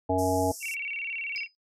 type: harmonic tone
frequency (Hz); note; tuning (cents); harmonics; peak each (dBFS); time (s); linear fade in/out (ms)
92.9; F#2; +7; 1 / 3 / 5 / 7 / 9; -32 / -28 / -28 / -28 / -29; 0.09-0.52; 10
type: band-pass noise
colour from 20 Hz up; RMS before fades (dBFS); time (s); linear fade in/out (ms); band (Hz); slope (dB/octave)
pink; -42; 0.18-0.75; 10; 5100 to 13000; 96
type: tone with vibrato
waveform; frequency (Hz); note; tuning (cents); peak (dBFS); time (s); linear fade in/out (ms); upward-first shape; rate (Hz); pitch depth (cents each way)
sine; 2489; D#7; 0; -31; 0.6-1.48; 50; square; 18; 160
type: tone with exponential decay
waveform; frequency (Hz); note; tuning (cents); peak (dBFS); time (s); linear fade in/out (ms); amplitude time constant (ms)
sine; 5000; D#8; +8; -31; 1.36-1.55; 0; 41
effects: noise-tail reverb RT60 0.1 s tail -17 dB re dry